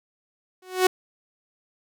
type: tone with exponential growth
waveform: sawtooth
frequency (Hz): 370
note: F#4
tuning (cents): 0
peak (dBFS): -9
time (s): 0.62-0.87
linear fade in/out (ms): 5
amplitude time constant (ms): 53
effects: none